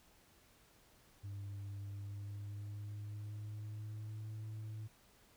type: tone with pitch glide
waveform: sine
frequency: 100 to 108.42 Hz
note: G2 to A2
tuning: +35 to -25 cents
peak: -40 dBFS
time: 1.23-4.88 s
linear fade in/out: 20 ms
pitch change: +140 cents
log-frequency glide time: 1.82-4.33 s
effects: tanh soft clip ceiling -42 dBFS + pink hiss -67 dBFS RMS until 5.36 s